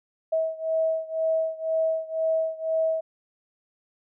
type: beating tone pair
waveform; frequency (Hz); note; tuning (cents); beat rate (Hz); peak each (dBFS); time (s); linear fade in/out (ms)
sine; 643 / 645; E5 / E5; -43 / -38; 2; -25 / -27; 0.32-3.01; 10
effects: none